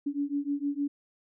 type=beating tone pair; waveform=sine; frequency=282.2 / 288.7 Hz; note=C#4 / D4; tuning=+31 / -30 cents; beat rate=6.5 Hz; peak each=-31 dBFS; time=0.06-0.88 s; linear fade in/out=10 ms; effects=none